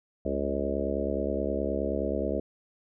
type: harmonic tone with a mistuned harmonic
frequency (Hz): 69.5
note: C#2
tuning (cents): +5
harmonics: 1 / 3 / 4 / 5 / 6 / 7 / 8 / 9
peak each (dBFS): -35 / -35 / -35 / -35 / -35 / -35 / -35 / -35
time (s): 0.25-2.4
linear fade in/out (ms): 5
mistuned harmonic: 9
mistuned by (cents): +16
effects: none